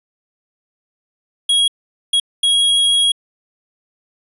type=tone bursts at uneven times; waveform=square; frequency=3302 Hz; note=G#7; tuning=11 cents flat; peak=-12 dBFS; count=3; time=1.49-1.68 / 2.13-2.2 / 2.43-3.12 s; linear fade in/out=5 ms; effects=resampled to 32000 Hz